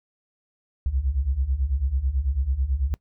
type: beating tone pair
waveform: sine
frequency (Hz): 61.4 / 70.5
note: B1 / C#2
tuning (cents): -9 / +30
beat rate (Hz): 9.1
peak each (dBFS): -26 / -23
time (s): 0.86-2.94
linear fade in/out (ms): 0
effects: noise-tail reverb RT60 0.1 s tail -22 dB re dry